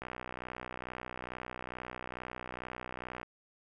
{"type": "click train", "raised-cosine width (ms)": 0.5, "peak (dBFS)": -25, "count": 201, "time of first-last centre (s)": [0.02, 3.23], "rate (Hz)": 62.3, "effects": []}